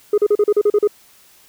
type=tone bursts; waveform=sine; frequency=415.3 Hz; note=G#4; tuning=in tune; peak=-8 dBFS; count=9; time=0.13-0.875 s; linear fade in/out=5 ms; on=49 ms; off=38 ms; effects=tanh soft clip ceiling -9 dBFS + white hiss -50 dBFS RMS until 1.48 s